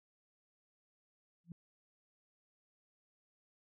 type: tone with exponential growth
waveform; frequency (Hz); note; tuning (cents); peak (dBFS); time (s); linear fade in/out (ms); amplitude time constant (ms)
sine; 170.2; F3; -44; -40; 1.44-1.52; 2; 16
effects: none